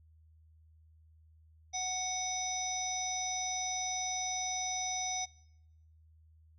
harmonic tone, 740 Hz, F#5, in tune, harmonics 1 / 3 / 5 / 7 / 8, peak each -38 / -44 / -44 / -44 / -36 dBFS, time 1.73-5.26 s, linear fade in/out 20 ms, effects noise-tail reverb RT60 1.0 s tail -26 dB re dry + added 79 Hz sine -59 dBFS peak until 6.58 s

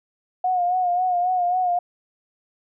sine tone with vibrato, 722 Hz, F#5, 43 cents flat, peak -18 dBFS, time 0.44-1.79 s, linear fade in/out 5 ms, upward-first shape sine, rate 3.7 Hz, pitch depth 48 cents each way, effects none

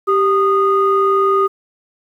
sine tone pair together, 391.3 / 1233 Hz, G4 / D#6, -3 / -16 cents, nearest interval octave + minor sixth, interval 1987 cents, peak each -13 dBFS, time 0.07-1.48 s, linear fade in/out 20 ms, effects tanh soft clip ceiling -4 dBFS + 8-bit

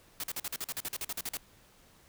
white noise bursts, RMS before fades -36 dBFS, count 15, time 0.2-1.371 s, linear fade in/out 2 ms, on 37 ms, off 44 ms, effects pink hiss -61 dBFS RMS until 2.08 s

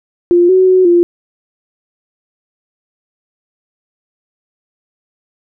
sine tone with pitch steps, 349.4 / 373.5 / 371.2 / 347.3 Hz, F4 / F#4 / F#4 / F4, +1 / +16 / +6 / -10 cents, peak -5 dBFS, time 0.31-1.03 s, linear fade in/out 0 ms, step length 180 ms, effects none

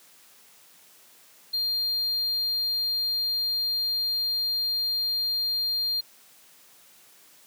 triangle tone, 4200 Hz, C8, 6 cents sharp, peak -23 dBFS, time 1.53-6.01 s, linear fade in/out 10 ms, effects white hiss -55 dBFS RMS until 7.46 s + high-pass 150 Hz 12 dB/octave

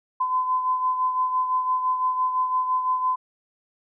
sine beating tone pair, 1018 / 1023.9 Hz, C6 / C6, -48 / -38 cents, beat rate 5.9 Hz, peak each -21 / -30 dBFS, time 0.2-3.16 s, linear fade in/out 10 ms, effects none

